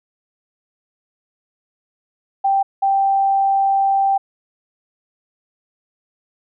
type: tone bursts at uneven times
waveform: sine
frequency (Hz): 784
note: G5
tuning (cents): 0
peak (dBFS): -13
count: 2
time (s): 2.44-2.63 / 2.82-4.18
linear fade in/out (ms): 10
effects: none